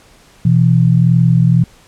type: tone pair together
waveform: sine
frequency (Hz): 124.7 / 166.61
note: B2 / E3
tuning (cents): +17 / +19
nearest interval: perfect fourth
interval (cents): 502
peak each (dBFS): -10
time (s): 0.45-1.64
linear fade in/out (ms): 5
effects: pink hiss -46 dBFS RMS until 1.87 s + low-pass 10000 Hz 12 dB/octave